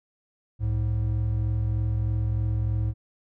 triangle tone pair together, 63.4 / 106.63 Hz, B1 / G#2, +46 / +46 cents, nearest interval major sixth, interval 900 cents, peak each -26 / -22 dBFS, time 0.59-2.94 s, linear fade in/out 50 ms, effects none

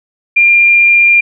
sine tone, 2395 Hz, D7, 33 cents sharp, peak -4 dBFS, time 0.36-1.21 s, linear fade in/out 10 ms, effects none

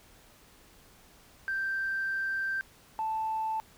sine tone pair in turn, 1568 / 880 Hz, G6 / A5, 0 / 0 cents, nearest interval minor seventh, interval 1000 cents, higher first, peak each -28 dBFS, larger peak neither, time 1.48-2.61 / 2.99-3.6 s, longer first, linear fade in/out 0 ms, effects tanh soft clip ceiling -24 dBFS + pink hiss -58 dBFS RMS until 3.77 s

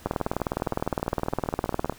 two click trains, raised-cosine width 1 ms, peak -22 / -10 dBFS, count 29 / 37, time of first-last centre 0.07-1.924 / 0.06-1.897 s, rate 15.1 / 19.6 Hz, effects pink hiss -50 dBFS RMS until 1.98 s

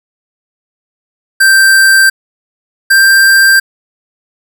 square tone pair in turn, 1568 / 1578.9 Hz, G6 / G6, 0 / +12 cents, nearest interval unison, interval 12 cents, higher second, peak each -4 dBFS, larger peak neither, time 1.4-2.1 / 2.9-3.6 s, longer neither, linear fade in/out 10 ms, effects none

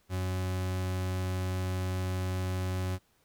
40% pulse tone, 92.5 Hz, F#2, in tune, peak -29 dBFS, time 0.09-2.99 s, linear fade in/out 50 ms, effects pink hiss -69 dBFS RMS until 3.24 s

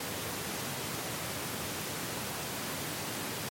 pink high-pass noise, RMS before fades -37 dBFS, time 0-3.49 s, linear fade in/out 5 ms, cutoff 100 Hz, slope 24 dB/octave, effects MP3 64 kbps

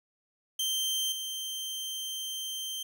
sawtooth tone with level steps, 3136 Hz, G7, in tune, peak -25 / -31 dBFS, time 0.59-2.83 s, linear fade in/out 5 ms, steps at 1.12 s, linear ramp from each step 2 ms, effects none

